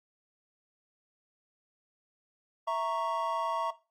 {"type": "chord", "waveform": "triangle", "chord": "A# diminished", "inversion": "second", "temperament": "equal", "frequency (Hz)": [659.3, 932.3, 1108.7], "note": ["E5", "A#5", "C#6"], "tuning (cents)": [0, 0, 0], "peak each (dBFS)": -31, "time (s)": [2.67, 3.71], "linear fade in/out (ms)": 10, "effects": ["noise-tail reverb RT60 0.3 s tail -17 dB re dry", "Opus 48 kbps"]}